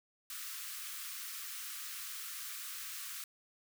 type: high-pass noise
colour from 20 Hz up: white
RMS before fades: -44 dBFS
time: 0.3-3.24 s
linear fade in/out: 2 ms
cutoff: 1100 Hz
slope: 96 dB/octave
effects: none